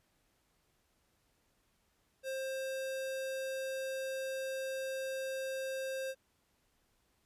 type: tone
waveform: square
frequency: 530 Hz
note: C5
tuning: 22 cents sharp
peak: -37 dBFS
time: 2.23-6.15 s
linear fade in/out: 50 ms
effects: pink hiss -75 dBFS RMS until 7.25 s + resampled to 32000 Hz